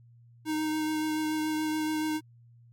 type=tone with vibrato; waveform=square; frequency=310.1 Hz; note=D#4; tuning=6 cents flat; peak=-28 dBFS; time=0.45-2.21 s; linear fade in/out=50 ms; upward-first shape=triangle; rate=7 Hz; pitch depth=15 cents each way; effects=added 118 Hz sine -53 dBFS peak until 2.72 s + MP3 96 kbps